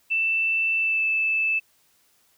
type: tone with pitch glide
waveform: sine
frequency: 2660 to 2629 Hz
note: E7 to E7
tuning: +15 to -5 cents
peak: -20 dBFS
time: 0.1-1.6 s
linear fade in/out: 20 ms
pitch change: -20 cents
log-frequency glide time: 0.76-1.04 s
effects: white hiss -63 dBFS RMS until 2.37 s